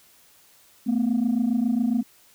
sine tone pair together, 222.7 / 250 Hz, A3 / B3, +21 / +21 cents, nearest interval major second, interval 200 cents, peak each -21 dBFS, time 0.86-2.03 s, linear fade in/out 20 ms, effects tanh soft clip ceiling -16 dBFS + white hiss -56 dBFS RMS until 2.34 s

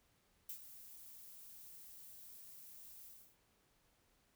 violet noise with ADSR envelope, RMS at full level -45 dBFS, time 0.49-3.37 s, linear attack 4 ms, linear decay 84 ms, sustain -11 dB, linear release 310 ms, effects pink hiss -75 dBFS RMS until 4.35 s

